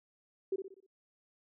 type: tone with echo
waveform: sine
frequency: 384.9 Hz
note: G4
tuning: 32 cents flat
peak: -29 dBFS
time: 0.52-0.56 s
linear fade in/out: 5 ms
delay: 61 ms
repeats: 5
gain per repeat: -7 dB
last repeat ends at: 0.865 s
effects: none